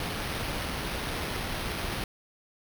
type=noise with sample-and-hold; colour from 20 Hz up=pink; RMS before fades=-33 dBFS; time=0-2.04 s; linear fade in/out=2 ms; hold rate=7350 Hz; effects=none